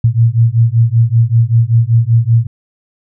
sine beating tone pair, 113.1 / 118.3 Hz, A2 / A#2, +48 / +26 cents, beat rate 5.2 Hz, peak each -10 dBFS, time 0.04-2.47 s, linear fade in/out 5 ms, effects none

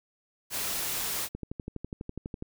white noise, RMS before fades -32 dBFS, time 0.5-1.29 s, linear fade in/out 50 ms
click train, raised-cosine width 3 ms, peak -23 dBFS, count 14, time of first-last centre 1.35-2.424 s, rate 12.1 Hz
effects none

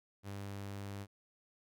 sawtooth tone, 99.7 Hz, G2, 30 cents sharp, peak -38 dBFS, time 0.23-1.07 s, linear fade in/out 50 ms, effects none

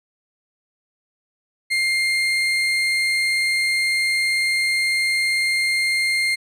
35% pulse tone, 2113 Hz, C7, 16 cents sharp, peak -16 dBFS, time 1.7-6.36 s, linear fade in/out 20 ms, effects low-pass 10000 Hz 12 dB/octave

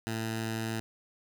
10% pulse tone with notch filter, 112.1 Hz, A2, 33 cents sharp, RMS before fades -34 dBFS, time 0.07-0.8 s, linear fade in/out 0 ms, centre 530 Hz, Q 1.4, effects none

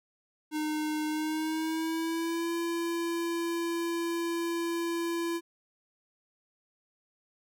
square tone with pitch glide, 306.3 to 337.9 Hz, D#4 to E4, -27 to +43 cents, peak -30 dBFS, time 0.51-5.41 s, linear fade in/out 50 ms, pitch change +170 cents, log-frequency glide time 1.07-2.52 s, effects none

